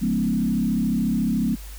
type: tone with frequency modulation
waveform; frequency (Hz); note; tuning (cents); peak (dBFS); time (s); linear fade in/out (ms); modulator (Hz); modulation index
sine; 221.4; A3; +11; -19; 0.01-1.56; 20; 34; 1.4
effects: added 50 Hz sine -35 dBFS peak until 1.78 s + white hiss -45 dBFS RMS until 1.78 s

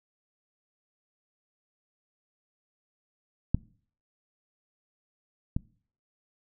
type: clicks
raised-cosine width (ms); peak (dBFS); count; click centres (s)
5; -10 / -15; 2; 3.546 / 5.565
effects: noise-tail reverb RT60 0.5 s tail -23 dB re dry

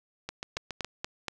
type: two click trains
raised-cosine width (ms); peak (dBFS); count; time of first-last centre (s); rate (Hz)
0.2; -15 / -18; 4 / 5; 0.57-1.283 / 0.29-0.846; 4.21 / 7.19
effects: none

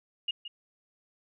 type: tone with echo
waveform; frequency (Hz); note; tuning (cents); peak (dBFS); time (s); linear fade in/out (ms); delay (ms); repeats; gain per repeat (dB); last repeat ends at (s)
sine; 2854; F7; +37; -27; 0.28-0.31; 5; 170; 1; -11; 0.48
effects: none

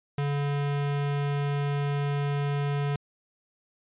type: tone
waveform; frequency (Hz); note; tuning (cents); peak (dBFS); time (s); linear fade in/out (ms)
square; 143; D3; -46; -26; 0.18-2.96; 2
effects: resampled to 8000 Hz

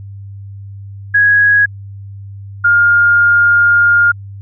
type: tone pair in turn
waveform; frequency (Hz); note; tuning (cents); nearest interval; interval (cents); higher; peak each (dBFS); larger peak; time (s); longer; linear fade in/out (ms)
sine; 1661.2 / 1413.1; G#6 / F6; 0 / +20; minor third; 280; first; -6; neither; 1.14-1.66 / 2.64-4.12; second; 10
effects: added 99 Hz sine -27 dBFS peak until 4.41 s

